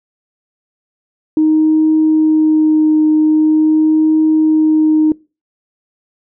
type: tone with vibrato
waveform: sine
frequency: 311.1 Hz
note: D#4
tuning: in tune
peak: -7 dBFS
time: 1.37-5.12 s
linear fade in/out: 2 ms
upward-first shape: triangle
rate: 0.44 Hz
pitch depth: 14 cents each way
effects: noise-tail reverb RT60 0.3 s tail -24 dB re dry + tanh soft clip ceiling -3 dBFS